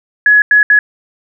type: tone bursts at uneven times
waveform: sine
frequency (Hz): 1687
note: G#6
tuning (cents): +27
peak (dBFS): -4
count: 3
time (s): 0.26-0.42 / 0.51-0.63 / 0.7-0.79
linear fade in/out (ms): 2
effects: none